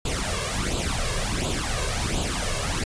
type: noise with flanger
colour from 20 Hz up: pink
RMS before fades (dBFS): -26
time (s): 0.05-2.84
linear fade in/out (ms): 5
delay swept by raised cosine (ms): 0.26 to 1.86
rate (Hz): 1.4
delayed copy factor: +0.7
effects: resampled to 22050 Hz